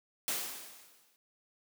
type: noise with exponential decay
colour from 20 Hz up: white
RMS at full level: -32 dBFS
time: 0.28-1.16 s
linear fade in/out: 0 ms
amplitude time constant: 190 ms
effects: high-pass 200 Hz 12 dB/octave